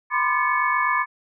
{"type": "tone cluster", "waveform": "sine", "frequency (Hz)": [992, 1040, 1192, 1728, 2215], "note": ["B5", "C6", "D6", "A6", "C#7"], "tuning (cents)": [7, -11, 25, -32, -2], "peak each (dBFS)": [-26, -24, -25, -24, -27], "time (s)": [0.1, 1.06], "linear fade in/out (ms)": 50, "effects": []}